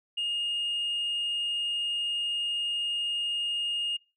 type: tone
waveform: sine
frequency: 2844 Hz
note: F7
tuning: 31 cents sharp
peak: -26 dBFS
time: 0.17-3.97 s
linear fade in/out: 10 ms
effects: noise-tail reverb RT60 0.3 s tail -23 dB re dry + tanh soft clip ceiling -25 dBFS